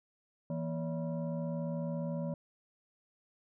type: tone with frequency modulation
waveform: sine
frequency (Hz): 164.81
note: E3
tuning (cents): 0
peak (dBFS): -33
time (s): 0.5-2.34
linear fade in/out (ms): 2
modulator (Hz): 404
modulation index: 1
effects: none